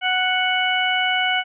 harmonic tone, 740 Hz, F#5, in tune, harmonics 1 / 2 / 3 / 4, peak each -23 / -23 / -23 / -23 dBFS, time 0.01-1.44 s, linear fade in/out 50 ms, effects none

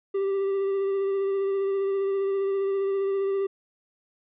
triangle tone with vibrato, 392 Hz, G4, in tune, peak -21 dBFS, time 0.14-3.47 s, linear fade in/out 10 ms, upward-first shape sine, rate 15 Hz, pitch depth 17 cents each way, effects resampled to 8000 Hz

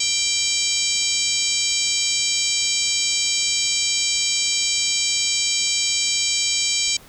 harmonic tone with a mistuned harmonic, 784 Hz, G5, in tune, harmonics 3 / 4 / 5 / 6 / 7 / 8 / 9 / 10, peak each -27 / -27 / -27 / -27 / -27 / -27 / -27 / -27 dBFS, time 0-6.97 s, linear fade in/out 5 ms, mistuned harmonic 8, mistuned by +46 cents, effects pink hiss -47 dBFS RMS until 7.08 s

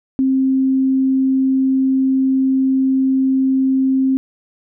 sine tone, 264.8 Hz, C4, 21 cents sharp, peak -12 dBFS, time 0.19-4.17 s, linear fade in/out 0 ms, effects none

